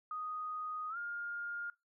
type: tone with pitch glide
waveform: sine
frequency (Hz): 1244.5 to 1413.1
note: D#6 to F6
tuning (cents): 0 to +20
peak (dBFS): -38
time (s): 0.11-1.7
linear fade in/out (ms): 2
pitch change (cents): +220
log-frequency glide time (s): 0.89-0.97
effects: noise-tail reverb RT60 0.2 s tail -20 dB re dry